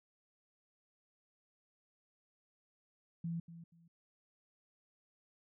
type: tone with echo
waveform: sine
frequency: 167.7 Hz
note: E3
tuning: 30 cents sharp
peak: -36 dBFS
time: 3.24-3.4 s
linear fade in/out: 5 ms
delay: 240 ms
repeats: 2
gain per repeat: -13 dB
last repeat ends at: 3.88 s
effects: none